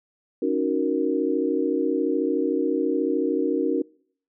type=chord; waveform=sine; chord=D# minor seventh; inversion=third; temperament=equal; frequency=277.2 / 311.1 / 370 / 466.2 Hz; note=C#4 / D#4 / F#4 / A#4; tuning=0 / 0 / 0 / 0 cents; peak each=-26 dBFS; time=0.42-3.82 s; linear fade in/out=5 ms; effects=noise-tail reverb RT60 0.6 s tail -26 dB re dry